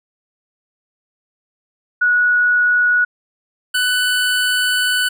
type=tone pair in turn; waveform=sine / 25% pulse; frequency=1463 / 1492.9 Hz; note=F#6 / F#6; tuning=-20 / +15 cents; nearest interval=unison; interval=35 cents; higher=second; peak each=-11 dBFS; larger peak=neither; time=2.01-3.05 / 3.74-5.09 s; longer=second; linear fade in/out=10 ms; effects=none